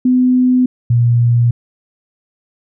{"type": "tone pair in turn", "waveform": "sine", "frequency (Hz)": [252.5, 119.16], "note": ["B3", "A#2"], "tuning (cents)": [39, 38], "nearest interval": "octave + minor second", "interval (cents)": 1301, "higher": "first", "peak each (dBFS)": -8, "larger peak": "neither", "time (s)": [[0.05, 0.66], [0.9, 1.51]], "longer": "neither", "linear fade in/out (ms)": 5, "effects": []}